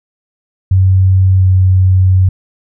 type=tone with pitch glide; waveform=sine; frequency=94.3 to 93.32 Hz; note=F#2 to F#2; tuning=+33 to +15 cents; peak=-5 dBFS; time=0.71-2.29 s; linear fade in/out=5 ms; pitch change=-18 cents; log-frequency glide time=1.38-1.43 s; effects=none